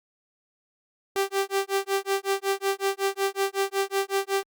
sawtooth tone with tremolo, 392 Hz, G4, in tune, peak -17 dBFS, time 1.16-4.43 s, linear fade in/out 0 ms, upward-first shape sine, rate 5.4 Hz, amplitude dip 100%, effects Opus 48 kbps

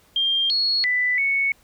sine tone with pitch steps, 3194 / 4334 / 1989 / 2214 Hz, G7 / C#8 / B6 / C#7, +32 / -40 / +12 / -3 cents, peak -18 dBFS, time 0.16-1.52 s, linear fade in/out 2 ms, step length 340 ms, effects pink hiss -57 dBFS RMS until 1.63 s

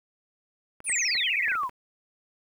clicks, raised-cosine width 0.5 ms, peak -28 dBFS, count 8, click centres 0.804 / 0.896 / 1.153 / 1.481 / 1.518 / 1.554 / 1.634 / 1.694 s
sine exponential sweep, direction down, 10100 to 931 Hz, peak -25 dBFS, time 0.84-1.7 s, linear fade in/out 50 ms
sine tone with vibrato, 2211 Hz, C#7, 5 cents flat, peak -27 dBFS, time 0.86-1.57 s, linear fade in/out 50 ms, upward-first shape sine, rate 16 Hz, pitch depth 290 cents each way
effects 9-bit

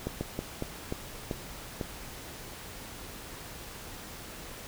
slowing click train, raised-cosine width 2 ms, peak -18 dBFS, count 7, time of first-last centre 0.07-1.812 s, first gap 140 ms, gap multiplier 1.29, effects pink hiss -44 dBFS RMS until 4.67 s

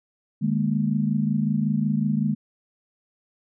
sine chord, D# suspended fourth, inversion none, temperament equal with one note detuned, 152.1 / 207.7 / 233.1 Hz, D#3 / G#3 / A#3, -39 / 0 / 0 cents, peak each -25 / -23 / -26 dBFS, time 0.41-2.35 s, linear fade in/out 20 ms, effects none

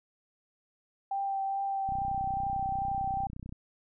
sine tone with vibrato, 784 Hz, G5, in tune, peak -29 dBFS, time 1.11-3.27 s, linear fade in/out 5 ms, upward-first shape triangle, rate 2.4 Hz, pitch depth 15 cents each way
click train, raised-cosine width 5 ms, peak -29 dBFS, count 52, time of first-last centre 1.89-3.525 s, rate 31.2 Hz
effects none

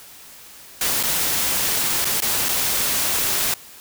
white noise with dropouts, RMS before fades -21 dBFS, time 0.81-3.54 s, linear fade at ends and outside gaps 2 ms, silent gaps 1.029-1.035 / 2.046-2.053 / 2.204-2.221 / 2.486-2.49 s, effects white hiss -43 dBFS RMS until 3.8 s

